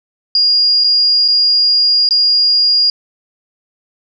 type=tone with dropouts; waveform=sine; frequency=4843 Hz; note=D#8; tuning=48 cents flat; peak=-8 dBFS; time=0.35-2.9 s; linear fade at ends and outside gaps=2 ms; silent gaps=0.839-0.843 / 1.28-1.284 / 2.09-2.108 s; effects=none